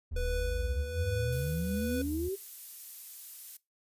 triangle tone with vibrato, 77.9 Hz, D#2, 3 cents sharp, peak -34 dBFS, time 0.11-2.29 s, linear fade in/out 10 ms, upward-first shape sine, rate 4.7 Hz, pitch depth 13 cents each way
sine exponential sweep, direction up, 32.7 to 400.6 Hz, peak -31 dBFS, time 0.13-2.36 s, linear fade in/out 20 ms
square tone with tremolo, 493.9 Hz, B4, in tune, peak -33 dBFS, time 0.16-2.02 s, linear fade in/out 5 ms, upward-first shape triangle, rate 1.2 Hz, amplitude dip 65%
violet noise, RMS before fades -43 dBFS, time 1.32-3.57 s, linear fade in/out 5 ms
effects noise-tail reverb RT60 0.2 s tail -20 dB re dry + resampled to 32000 Hz

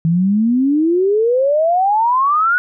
sine exponential sweep, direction up, 159.8 to 1481 Hz, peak -11 dBFS, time 0.05-2.58 s, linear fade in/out 0 ms, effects none

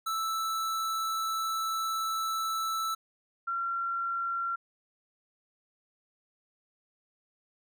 square / sine tone pair in turn, 1318.5 / 1369.6 Hz, E6 / F6, 0 / -34 cents, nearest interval minor second, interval 66 cents, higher second, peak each -30 / -29 dBFS, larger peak second, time 0.06-2.95 / 3.47-4.56 s, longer first, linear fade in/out 10 ms, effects none

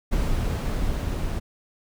brown noise with level ramp, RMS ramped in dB -23 to -27 dBFS, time 0.11-1.4 s, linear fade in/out 20 ms, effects none

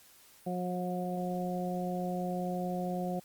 harmonic tone, 180 Hz, F#3, 47 cents flat, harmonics 1 / 2 / 3 / 4, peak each -34 / -40 / -39 / -38 dBFS, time 0.46-3.2 s, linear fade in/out 10 ms, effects white hiss -59 dBFS RMS until 3.24 s + Opus 48 kbps

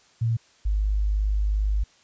sine tone pair in turn, 114.6 / 51.31 Hz, A#2 / G#1, -29 / -20 cents, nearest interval octave + major second, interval 1391 cents, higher first, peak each -20 / -20 dBFS, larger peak neither, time 0.21-0.37 / 0.65-1.84 s, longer second, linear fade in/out 10 ms, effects white hiss -58 dBFS RMS until 2.03 s + resampled to 16000 Hz

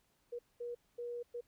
sine tone bursts at uneven times, 479.5 Hz, A#4, 49 cents sharp, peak -39 dBFS, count 4, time 0.32-0.39 / 0.6-0.75 / 0.98-1.23 / 1.34-1.41 s, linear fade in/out 10 ms, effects pink hiss -75 dBFS RMS until 1.47 s

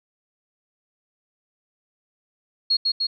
sine tone with echo, 4300 Hz, C8, 47 cents sharp, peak -16 dBFS, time 2.7-2.77 s, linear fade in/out 10 ms, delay 150 ms, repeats 2, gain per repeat -2 dB, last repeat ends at 3.07 s, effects none

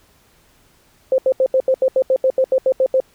sine tone bursts, 523.3 Hz, C5, in tune, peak -11 dBFS, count 14, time 1.12-3.002 s, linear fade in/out 2 ms, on 62 ms, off 78 ms, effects pink hiss -55 dBFS RMS until 3.14 s

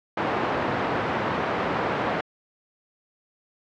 white band-pass noise, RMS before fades -26 dBFS, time 0.17-2.21 s, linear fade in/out 5 ms, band 120 to 1100 Hz, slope 12 dB/octave, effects low-pass 4000 Hz 12 dB/octave

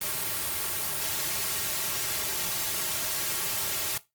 white noise with comb filter, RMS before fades -30 dBFS, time 0.01-3.98 s, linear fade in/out 5 ms, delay 4 ms, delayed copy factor -0.65, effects noise-tail reverb RT60 0.2 s tail -17 dB re dry + Opus 24 kbps

